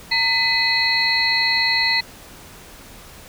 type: tone cluster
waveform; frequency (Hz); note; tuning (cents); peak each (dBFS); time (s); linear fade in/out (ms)
sine; 918 / 2004 / 2528 / 4027 / 4308; A#5 / B6 / D#7 / B7 / C8; -27 / +25 / +27 / +33 / +50; -27 / -19 / -27 / -24 / -21; 0.11-2.01; 10
effects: pink hiss -42 dBFS RMS until 3.28 s